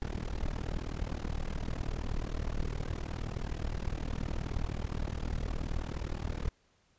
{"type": "noise with amplitude modulation", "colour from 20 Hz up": "brown", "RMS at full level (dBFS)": -31, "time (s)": [0.02, 6.49], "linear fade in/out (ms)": 0, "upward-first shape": "sine", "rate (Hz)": 39.2, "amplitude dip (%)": 95, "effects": ["pink hiss -70 dBFS RMS until 6.98 s", "resampled to 16000 Hz"]}